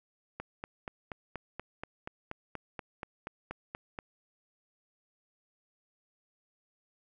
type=click train; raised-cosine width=0.5 ms; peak=-23 dBFS; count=16; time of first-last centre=0.4-3.989 s; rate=4.18 Hz; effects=none

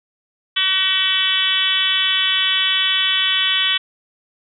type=harmonic tone; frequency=378.9 Hz; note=F#4; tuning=41 cents sharp; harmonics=3 / 4 / 5 / 6 / 7 / 8 / 9 / 10; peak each=-30 / -27 / -25 / -27 / -26 / -19 / -19 / -31 dBFS; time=0.56-3.78 s; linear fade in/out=10 ms; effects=none

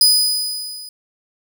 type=tone with level ramp; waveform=sawtooth; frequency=4978 Hz; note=D#8; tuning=in tune; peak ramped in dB=-5 to -30 dBFS; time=0.01-0.89 s; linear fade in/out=2 ms; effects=none

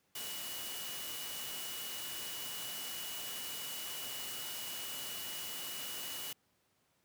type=tone in noise; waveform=sine; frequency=2932 Hz; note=F#7; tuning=16 cents flat; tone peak=-46 dBFS; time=0.15-6.33 s; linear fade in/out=5 ms; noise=white; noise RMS=-43 dBFS; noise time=0.15-6.33 s; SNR=-6 dB; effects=pink hiss -75 dBFS RMS until 7.04 s + high-pass 100 Hz 12 dB/octave

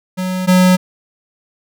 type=tone pair in turn; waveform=square; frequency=184.6 / 183.32 Hz; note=F#3 / F#3; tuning=-4 / -16 cents; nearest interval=unison; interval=12 cents; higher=first; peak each=-18 / -8 dBFS; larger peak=second; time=0.17-0.47 / 0.47-0.77 s; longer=neither; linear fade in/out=20 ms; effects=none

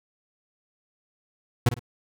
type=tone with echo; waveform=40% pulse; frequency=120 Hz; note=B2; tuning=49 cents flat; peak=-14 dBFS; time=1.66-1.69 s; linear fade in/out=5 ms; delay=52 ms; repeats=2; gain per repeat=-11 dB; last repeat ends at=1.794 s; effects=none

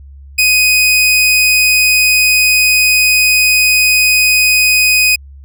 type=tone; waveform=sawtooth; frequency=2500 Hz; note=D#7; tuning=8 cents sharp; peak=-4 dBFS; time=0.38-5.16 s; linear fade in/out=10 ms; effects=added 69 Hz sine -32 dBFS peak until 5.44 s

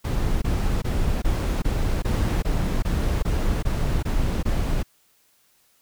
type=noise bursts; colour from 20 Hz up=brown; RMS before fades=-22 dBFS; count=12; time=0.04-4.831 s; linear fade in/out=10 ms; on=380 ms; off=21 ms; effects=white hiss -62 dBFS RMS until 5.81 s

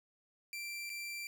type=tone with dropouts; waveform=sawtooth; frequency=2353 Hz; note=D7; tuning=3 cents sharp; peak=-37 dBFS; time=0.53-1.27 s; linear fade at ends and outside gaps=1 ms; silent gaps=0.895-0.9 s; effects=none

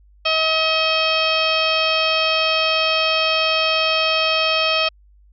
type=harmonic tone with a mistuned harmonic; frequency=637 Hz; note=D#5; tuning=41 cents sharp; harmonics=1 / 2 / 3 / 4 / 5 / 6 / 7 / 8; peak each=-22 / -23 / -33 / -21 / -22 / -31 / -27 / -27 dBFS; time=0.25-4.89 s; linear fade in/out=10 ms; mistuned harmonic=8; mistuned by=+70 cents; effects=added 50 Hz sine -48 dBFS peak until 5.32 s

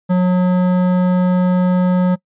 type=tone with hard clipping; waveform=sine; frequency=181.5 Hz; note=F#3; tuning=33 cents flat; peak=-13 dBFS; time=0.09-2.16 s; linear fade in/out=20 ms; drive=13 dB; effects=noise-tail reverb RT60 0.1 s tail -24 dB re dry + resampled to 8000 Hz

